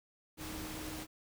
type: tone in noise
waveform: sine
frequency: 311.1 Hz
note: D#4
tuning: in tune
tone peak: -45 dBFS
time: 0.37-1.07 s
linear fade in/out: 50 ms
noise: pink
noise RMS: -44 dBFS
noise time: 0.37-1.07 s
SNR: -4 dB
effects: none